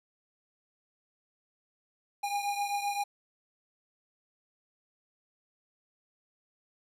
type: beating tone pair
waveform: square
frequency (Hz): 810 / 817.7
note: G#5 / G#5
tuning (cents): -43 / -27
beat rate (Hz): 7.7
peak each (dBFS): -32 / -37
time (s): 2.23-3.04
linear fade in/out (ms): 10
effects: resampled to 32000 Hz + 11-bit